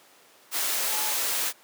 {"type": "tone in noise", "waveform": "sine", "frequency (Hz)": 858, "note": "A5", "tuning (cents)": -44, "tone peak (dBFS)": -36, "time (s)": [0.89, 1.15], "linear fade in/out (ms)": 50, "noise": "white", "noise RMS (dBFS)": -27, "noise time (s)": [0.51, 1.53], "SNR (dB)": -12, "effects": ["pink hiss -55 dBFS RMS until 1.63 s", "high-pass 400 Hz 12 dB/octave"]}